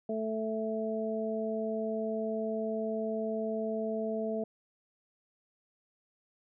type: harmonic tone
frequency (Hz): 220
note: A3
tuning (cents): 0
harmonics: 1 / 2 / 3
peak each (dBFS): -35 / -35 / -35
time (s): 0.09-4.44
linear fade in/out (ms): 5
effects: none